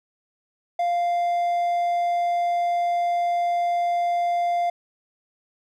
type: tone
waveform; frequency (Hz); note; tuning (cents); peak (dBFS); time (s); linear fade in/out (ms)
triangle; 697; F5; -4; -18; 0.79-4.7; 5
effects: none